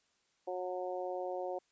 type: harmonic tone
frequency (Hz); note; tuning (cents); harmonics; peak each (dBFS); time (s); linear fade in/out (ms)
182.1; F#3; -27; 2 / 3 / 4 / 5; -41 / -39 / -41 / -49; 0.47-1.59; 10
effects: white hiss -75 dBFS RMS until 1.71 s + resampled to 16000 Hz